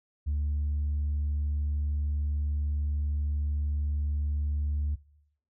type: tone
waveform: sine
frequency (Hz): 73.42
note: D2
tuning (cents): 0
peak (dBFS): -24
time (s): 0.26-4.96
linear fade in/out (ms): 20
effects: noise-tail reverb RT60 0.8 s tail -23 dB re dry + tanh soft clip ceiling -24 dBFS